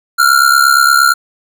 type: ring-modulated tone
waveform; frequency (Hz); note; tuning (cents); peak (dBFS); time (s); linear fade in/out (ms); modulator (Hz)
square; 1394; F6; -4; -4; 0.18-1.14; 20; 34.3
effects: none